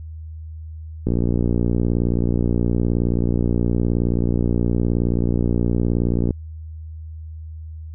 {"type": "click train", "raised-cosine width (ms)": 3, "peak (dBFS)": -7, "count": 310, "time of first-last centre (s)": [1.07, 6.307], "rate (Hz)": 59, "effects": ["added 79 Hz sine -31 dBFS peak until 7.94 s"]}